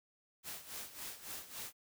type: noise with tremolo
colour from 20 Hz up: white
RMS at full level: -44 dBFS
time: 0.43-1.73 s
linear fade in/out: 50 ms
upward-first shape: sine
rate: 3.6 Hz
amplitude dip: 75%
effects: none